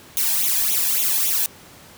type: noise with flanger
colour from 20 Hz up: blue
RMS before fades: -20 dBFS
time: 0.17-1.46 s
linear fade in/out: 0 ms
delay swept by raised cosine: 0.3 to 1.22 ms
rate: 3.6 Hz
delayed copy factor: +0.85
effects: pink hiss -45 dBFS RMS until 1.97 s + high-pass 80 Hz 12 dB/octave